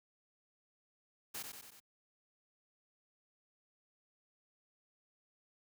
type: noise with echo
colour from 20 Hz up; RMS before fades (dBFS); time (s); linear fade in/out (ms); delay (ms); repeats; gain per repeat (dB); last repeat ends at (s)
white; -43; 1.34-1.43; 10; 93; 4; -4; 1.802
effects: high-pass 60 Hz 12 dB/octave